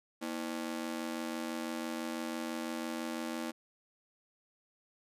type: ring-modulated tone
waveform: sawtooth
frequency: 279.6 Hz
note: C#4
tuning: 15 cents sharp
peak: -29 dBFS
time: 0.21-3.52 s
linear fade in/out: 20 ms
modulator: 43 Hz
effects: resampled to 32000 Hz